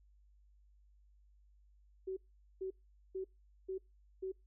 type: tone bursts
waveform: sine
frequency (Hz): 378.7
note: F#4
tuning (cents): +40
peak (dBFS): -37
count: 5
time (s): 2.07-4.32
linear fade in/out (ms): 10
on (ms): 98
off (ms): 440
effects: noise-tail reverb RT60 0.2 s tail -24 dB re dry + added 50 Hz sine -63 dBFS peak until 4.46 s